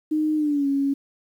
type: tone with pitch glide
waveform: sine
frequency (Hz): 307.9 to 277.5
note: D#4 to C#4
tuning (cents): -18 to +2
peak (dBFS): -19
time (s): 0.11-0.94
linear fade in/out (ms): 10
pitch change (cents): -180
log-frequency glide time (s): 0.36-0.67
effects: 9-bit